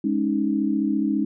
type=chord; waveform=sine; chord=Ab suspended fourth; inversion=none; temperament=just; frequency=207.7 / 276.9 / 311.5 Hz; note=Ab3 / Db4 / Eb4; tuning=0 / -2 / +2 cents; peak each=-24 dBFS; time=0.04-1.25 s; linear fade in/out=5 ms; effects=none